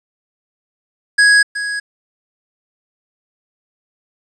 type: tone with echo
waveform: square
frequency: 1661.2 Hz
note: G#6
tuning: in tune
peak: -8 dBFS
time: 1.18-1.43 s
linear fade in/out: 10 ms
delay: 370 ms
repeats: 1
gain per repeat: -12 dB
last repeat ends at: 1.8 s
effects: resampled to 24000 Hz + 8-bit